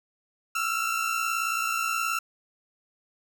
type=tone pair together; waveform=30% pulse; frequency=1318.3 / 1377 Hz; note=E6 / F6; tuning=0 / -25 cents; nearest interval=minor second; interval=75 cents; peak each=-26 dBFS; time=0.55-2.19 s; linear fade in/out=5 ms; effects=none